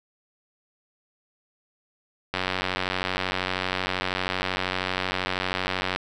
click train, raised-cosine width 0.3 ms, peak -9 dBFS, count 337, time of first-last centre 2.34-5.961 s, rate 92.8 Hz, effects none

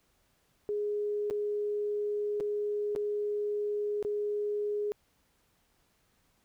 sine tone with dropouts, 415.3 Hz, G#4, in tune, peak -29 dBFS, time 0.69-4.92 s, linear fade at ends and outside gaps 0 ms, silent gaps 1.3-1.309 / 2.401-2.407 / 2.951-2.961 / 4.027-4.049 s, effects pink hiss -71 dBFS RMS until 6.44 s

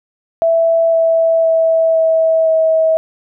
sine tone with pitch steps, 661 / 656.4 / 651.9 / 647.4 / 642.9 Hz, E5 / E5 / E5 / E5 / E5, +5 / -8 / -19 / -31 / -43 cents, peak -9 dBFS, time 0.42-2.97 s, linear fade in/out 0 ms, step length 510 ms, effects none

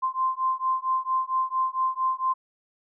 sine beating tone pair, 1041 / 1045.4 Hz, C6 / C6, -9 / -2 cents, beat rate 4.4 Hz, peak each -26 / -26 dBFS, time 0.02-2.34 s, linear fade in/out 20 ms, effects none

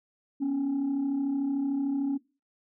sine tone pair together, 245.2 / 278.6 Hz, B3 / C#4, -12 / +9 cents, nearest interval major second, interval 221 cents, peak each -33 / -24 dBFS, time 0.4-2.18 s, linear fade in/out 20 ms, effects noise-tail reverb RT60 0.3 s tail -19 dB re dry + tanh soft clip ceiling -23 dBFS

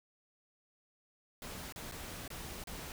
pink noise with dropouts, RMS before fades -45 dBFS, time 1.42-2.92 s, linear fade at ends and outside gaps 1 ms, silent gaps 1.724-1.76 / 1.914-1.921 / 2.278-2.303 / 2.639-2.672 s, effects none

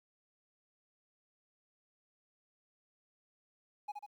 triangle tone with echo, 830.6 Hz, G#5, in tune, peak -35 dBFS, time 3.88-3.92 s, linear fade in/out 10 ms, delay 72 ms, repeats 2, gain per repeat -4 dB, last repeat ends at 4.064 s, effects 12-bit

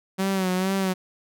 sawtooth tone with vibrato, 188.6 Hz, F#3, 33 cents sharp, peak -18 dBFS, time 0.18-0.94 s, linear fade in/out 20 ms, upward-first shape sine, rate 2.2 Hz, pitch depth 55 cents each way, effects none

